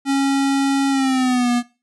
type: tone with pitch glide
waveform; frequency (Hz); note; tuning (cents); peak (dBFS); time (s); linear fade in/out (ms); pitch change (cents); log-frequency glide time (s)
square; 274.7 to 241.9; C#4 to B3; -16 to -36; -16; 0.05-1.63; 50; -220; 0.9-1.5
effects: noise-tail reverb RT60 0.3 s tail -18 dB re dry + resampled to 24000 Hz